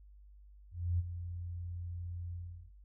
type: tone with ADSR envelope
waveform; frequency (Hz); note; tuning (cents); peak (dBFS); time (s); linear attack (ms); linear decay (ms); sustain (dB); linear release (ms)
sine; 87.31; F2; 0; -28; 0.71-2.72; 280; 30; -11; 390
effects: noise-tail reverb RT60 0.2 s tail -18 dB re dry + added 50 Hz sine -54 dBFS peak until 2.84 s